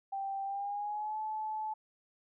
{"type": "tone with pitch glide", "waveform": "sine", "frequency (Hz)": [784, 864.9], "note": ["G5", "A5"], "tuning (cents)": [0, -30], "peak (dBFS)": -34, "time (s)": [0.12, 1.74], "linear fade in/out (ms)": 10, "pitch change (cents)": 170, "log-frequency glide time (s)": [0.44, 1.18], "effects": []}